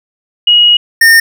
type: tone pair in turn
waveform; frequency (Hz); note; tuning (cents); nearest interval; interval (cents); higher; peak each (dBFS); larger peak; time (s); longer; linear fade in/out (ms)
sine / square; 2895 / 1823.7; F#7 / A#6; -38 / -38; minor sixth; 800; first; -3; neither; 0.47-0.77 / 1.01-1.2; first; 5
effects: none